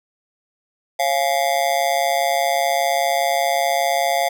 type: tone with amplitude modulation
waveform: square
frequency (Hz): 692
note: F5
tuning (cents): -16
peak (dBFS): -13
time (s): 0.99-4.29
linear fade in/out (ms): 10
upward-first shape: sine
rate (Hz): 145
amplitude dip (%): 100
effects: none